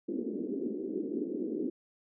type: band-pass noise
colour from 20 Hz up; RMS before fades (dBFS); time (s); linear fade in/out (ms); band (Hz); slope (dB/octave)
white; -35; 0.08-1.7; 10; 220 to 400; 48
effects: none